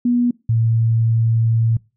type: tone pair in turn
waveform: sine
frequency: 242.4 / 113.9 Hz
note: B3 / A#2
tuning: -32 / -40 cents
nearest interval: octave + minor second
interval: 1308 cents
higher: first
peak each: -13 dBFS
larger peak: neither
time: 0.05-0.31 / 0.49-1.77 s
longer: second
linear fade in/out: 5 ms
effects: noise-tail reverb RT60 0.3 s tail -24 dB re dry